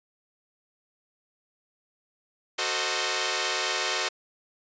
5% pulse chord, F# diminished seventh, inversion none, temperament equal with one note detuned, 370 / 447.9 / 523.3 / 622.3 Hz, F#4 / A4 / C5 / Eb5, 0 / +31 / 0 / 0 cents, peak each -20 dBFS, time 2.58-4.09 s, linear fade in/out 10 ms, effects resampled to 16000 Hz

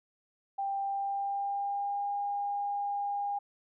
sine tone with pitch glide, 790 to 809.9 Hz, G5 to G#5, +13 to -44 cents, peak -30 dBFS, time 0.58-3.39 s, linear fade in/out 10 ms, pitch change +43 cents, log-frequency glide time 0.8-2.11 s, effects none

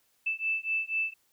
sine beating tone pair, 2637 / 2641.1 Hz, E7 / E7, 0 / +3 cents, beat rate 4.1 Hz, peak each -31 dBFS, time 0.26-1.14 s, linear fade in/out 10 ms, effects white hiss -70 dBFS RMS until 1.32 s

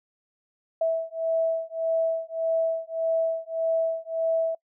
sine beating tone pair, 653 / 654.7 Hz, E5 / E5, -17 / -12 cents, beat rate 1.7 Hz, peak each -26 dBFS, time 0.81-4.55 s, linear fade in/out 5 ms, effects noise-tail reverb RT60 0.1 s tail -25 dB re dry

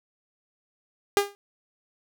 sawtooth tone with exponential decay, 403.9 Hz, G#4, 48 cents flat, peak -11 dBFS, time 1.17-1.35 s, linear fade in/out 0 ms, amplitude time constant 37 ms, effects none

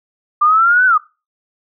sine linear two-way sweep, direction up then down, 1183 to 1528 to 1183 Hz, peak -8 dBFS, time 0.41-0.98 s, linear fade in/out 10 ms, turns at 0.86 s, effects noise-tail reverb RT60 0.3 s tail -23 dB re dry

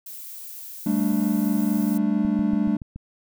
violet noise, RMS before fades -38 dBFS, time 0.06-1.98 s, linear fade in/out 5 ms
triangle chord, G suspended second, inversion none, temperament just, 196 / 220.5 / 294 Hz, G3 / A3 / D4, 0 / +4 / +2 cents, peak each -22 / -21 / -23 dBFS, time 0.86-2.77 s, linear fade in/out 5 ms
click train, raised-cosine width 5 ms, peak -23 dBFS, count 6, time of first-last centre 2.25-2.96 s, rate 7.04 Hz
effects none

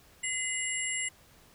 sine tone cluster, 2045 / 2892 / 7470 / 9800 Hz, C7 / F#7 / A#8 / D#9, -40 / -40 / +3 / -27 cents, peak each -34 / -39 / -34 / -39 dBFS, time 0.23-1.09 s, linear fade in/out 10 ms, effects pink hiss -59 dBFS RMS until 1.54 s

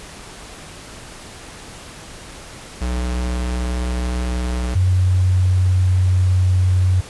square / sine tone pair in turn, 61.5 / 92.15 Hz, B1 / F#2, -7 / -7 cents, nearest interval perfect fifth, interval 700 cents, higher second, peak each -20 / -12 dBFS, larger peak second, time 2.81-4.75 / 4.75-7.01 s, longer second, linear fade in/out 10 ms, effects pink hiss -37 dBFS RMS until 7.09 s + resampled to 24000 Hz

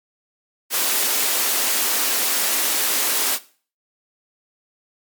white high-pass noise, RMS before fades -20 dBFS, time 0.7-3.39 s, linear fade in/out 50 ms, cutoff 230 Hz, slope 48 dB/octave, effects noise-tail reverb RT60 0.4 s tail -17 dB re dry + MP3 96 kbps

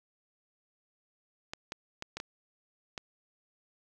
clicks, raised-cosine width 0.2 ms, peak -20 dBFS, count 6, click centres 1.535 / 1.721 / 2.024 / 2.17 / 2.201 / 2.978 s, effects none

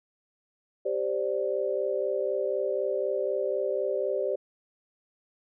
sine chord, G suspended fourth, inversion none, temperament equal, 392 / 523.3 / 587.3 Hz, G4 / C5 / D5, 0 / 0 / 0 cents, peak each -30 dBFS, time 0.85-4.36 s, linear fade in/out 10 ms, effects none

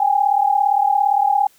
sine tone pair together, 793.1 / 830.6 Hz, G5 / G#5, +20 / 0 cents, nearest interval minor second, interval 80 cents, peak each -16 dBFS, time 0-1.47 s, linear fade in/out 5 ms, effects white hiss -54 dBFS RMS until 1.58 s

